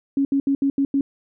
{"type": "tone bursts at uneven times", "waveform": "sine", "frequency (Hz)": 276.5, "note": "C#4", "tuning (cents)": -4, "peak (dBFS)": -16, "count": 6, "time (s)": [[0.17, 0.25], [0.32, 0.4], [0.47, 0.55], [0.62, 0.7], [0.78, 0.85], [0.94, 1.01]], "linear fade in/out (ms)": 2, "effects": []}